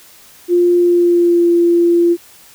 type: tone with pitch glide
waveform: sine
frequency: 351 to 343.4 Hz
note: F4 to F4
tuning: +9 to -29 cents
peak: -8 dBFS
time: 0.48-2.17 s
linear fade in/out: 50 ms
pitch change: -38 cents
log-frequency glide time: 0.78-1.49 s
effects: white hiss -43 dBFS RMS until 2.54 s